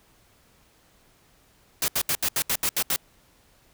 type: noise bursts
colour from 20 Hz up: white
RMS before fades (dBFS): -24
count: 9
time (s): 1.82-2.961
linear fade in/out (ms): 2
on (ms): 61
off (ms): 74
effects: pink hiss -60 dBFS RMS until 3.73 s